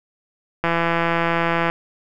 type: click train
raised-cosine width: 0.5 ms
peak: -5 dBFS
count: 179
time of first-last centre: 0.64-1.7 s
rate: 168 Hz
effects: none